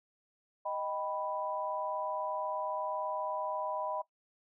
sine chord, Eb augmented, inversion none, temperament equal, 622.3 / 784 / 987.8 Hz, Eb5 / G5 / B5, 0 / 0 / 0 cents, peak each -37 / -40 / -37 dBFS, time 0.65-4.02 s, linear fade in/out 10 ms, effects noise-tail reverb RT60 0.1 s tail -17 dB re dry

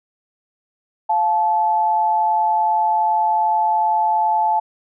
sine tone pair together, 698.5 / 868.7 Hz, F5 / A5, 0 / -22 cents, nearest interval major third, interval 378 cents, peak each -22 / -15 dBFS, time 1.09-4.6 s, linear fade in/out 10 ms, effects none

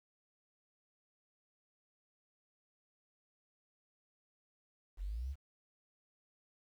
sine linear sweep, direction up, 41.28 to 73 Hz, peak -37 dBFS, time 4.97-5.36 s, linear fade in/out 50 ms, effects 11-bit

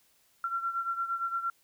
sine beating tone pair, 1362 / 1370.7 Hz, F6 / F6, -44 / -33 cents, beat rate 8.7 Hz, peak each -31 / -36 dBFS, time 0.44-1.5 s, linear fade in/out 2 ms, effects white hiss -67 dBFS RMS until 1.63 s

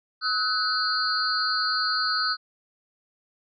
sine tone cluster, 1280 / 1490 / 4203 / 4599 Hz, D#6 / F#6 / C8 / D8, +49 / +12 / +7 / -37 cents, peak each -28 dBFS, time 0.21-2.37 s, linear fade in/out 50 ms, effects none

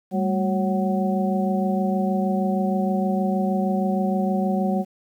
sine tone cluster, 195.6 / 222 / 368.3 / 551 / 748 Hz, G3 / A3 / F#4 / C#5 / F#5, -4 / +16 / -8 / -11 / +19 cents, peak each -21 / -30 / -30 / -29 / -28 dBFS, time 0.11-4.85 s, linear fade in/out 50 ms, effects 9-bit

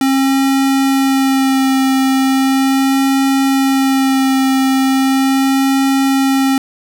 square tone with vibrato, 268.1 Hz, C4, 42 cents sharp, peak -11 dBFS, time 0.01-6.58 s, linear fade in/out 2 ms, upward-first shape sine, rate 0.38 Hz, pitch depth 16 cents each way, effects none

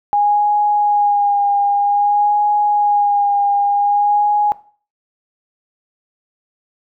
sine tone with vibrato, 820 Hz, G#5, 22 cents flat, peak -11 dBFS, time 0.13-4.52 s, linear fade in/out 0 ms, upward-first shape sine, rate 0.52 Hz, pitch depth 23 cents each way, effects noise-tail reverb RT60 0.4 s tail -17 dB re dry

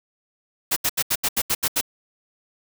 white noise bursts, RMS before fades -21 dBFS, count 9, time 0.71-1.812 s, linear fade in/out 10 ms, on 54 ms, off 77 ms, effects none

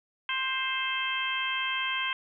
harmonic tone, 525 Hz, C5, 6 cents sharp, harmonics 2 / 3 / 4 / 5 / 6, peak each -34 / -34 / -34 / -34 / -34 dBFS, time 0.29-2.13 s, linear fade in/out 2 ms, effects none

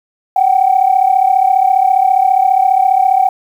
sine tone pair together, 745.2 / 780 Hz, F#5 / G5, +12 / -9 cents, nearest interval minor second, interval 79 cents, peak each -10 dBFS, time 0.36-3.29 s, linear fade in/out 5 ms, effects tanh soft clip ceiling 0 dBFS + 7-bit

